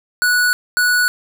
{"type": "tone pair in turn", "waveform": "square", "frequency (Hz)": [1472, 1472], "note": ["F#6", "F#6"], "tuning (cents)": [-9, -9], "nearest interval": "unison", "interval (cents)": 0, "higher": "neither", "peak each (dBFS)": -13, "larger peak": "neither", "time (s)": [[0.22, 0.53], [0.77, 1.08]], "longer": "neither", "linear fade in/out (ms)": 0, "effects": []}